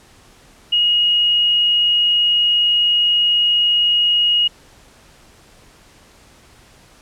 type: tone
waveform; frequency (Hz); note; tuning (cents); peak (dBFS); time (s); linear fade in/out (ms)
sine; 2881; F#7; -47; -12; 0.72-4.48; 10
effects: pink hiss -48 dBFS RMS until 7.01 s + low-pass 10000 Hz 12 dB/octave